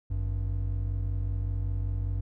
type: tone pair together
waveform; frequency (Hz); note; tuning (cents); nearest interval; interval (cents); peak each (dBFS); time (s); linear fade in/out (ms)
triangle; 50.91 / 96.1; G#1 / G2; -34 / -34; major seventh; 1100; -28; 0.1-2.21; 10
effects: none